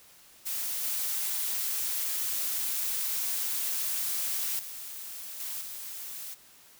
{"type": "noise with level steps", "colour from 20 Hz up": "blue", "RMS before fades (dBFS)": [-33, -31, -41, -36, -40], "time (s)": [0.45, 6.35], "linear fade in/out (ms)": 20, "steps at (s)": [0.83, 4.59, 5.4, 5.61], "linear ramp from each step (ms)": 2, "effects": ["white hiss -56 dBFS RMS until 6.79 s"]}